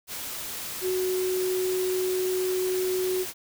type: tone in noise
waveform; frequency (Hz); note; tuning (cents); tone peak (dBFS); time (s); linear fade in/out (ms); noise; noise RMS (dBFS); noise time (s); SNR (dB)
sine; 370; F#4; 0; -24; 0.81-3.26; 50; white; -35; 0.07-3.34; +8
effects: none